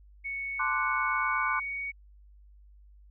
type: tone with pitch glide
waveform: sine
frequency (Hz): 2217 to 2238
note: C#7 to C#7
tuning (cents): 0 to +16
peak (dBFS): -32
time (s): 0.24-1.92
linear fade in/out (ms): 20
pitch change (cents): +16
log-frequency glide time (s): 1.12-1.43
type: chord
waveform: sine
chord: D dominant seventh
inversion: second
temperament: equal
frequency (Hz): 880 / 1046.5 / 1174.7 / 1480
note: A5 / C6 / D6 / F#6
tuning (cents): 0 / 0 / 0 / 0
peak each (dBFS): -37 / -31 / -32 / -31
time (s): 0.59-1.6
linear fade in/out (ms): 10
effects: added 50 Hz sine -52 dBFS peak until 3.1 s